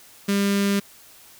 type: tone with notch filter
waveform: sawtooth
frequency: 200 Hz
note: G3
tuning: 35 cents sharp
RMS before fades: -21 dBFS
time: 0.28-0.8 s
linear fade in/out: 10 ms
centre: 780 Hz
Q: 0.84
effects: white hiss -49 dBFS RMS until 1.39 s